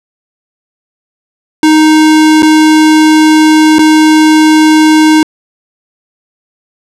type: tone with dropouts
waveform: square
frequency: 311.1 Hz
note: D#4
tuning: in tune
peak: -3 dBFS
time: 1.63-5.23 s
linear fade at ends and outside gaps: 2 ms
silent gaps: 2.423-2.429 / 3.785-3.791 s
effects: low-pass 9000 Hz 12 dB/octave